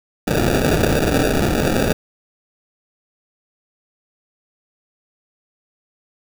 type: noise with sample-and-hold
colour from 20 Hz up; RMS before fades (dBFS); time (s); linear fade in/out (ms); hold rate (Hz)
white; -17; 0.27-1.93; 10; 1050
effects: none